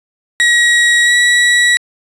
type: tone with pitch glide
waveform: 35% pulse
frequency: 1906 to 1933.7 Hz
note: A#6 to B6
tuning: +38 to -37 cents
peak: -6 dBFS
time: 0.4-1.77 s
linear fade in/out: 0 ms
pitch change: +25 cents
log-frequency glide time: 1.03-1.14 s
effects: resampled to 22050 Hz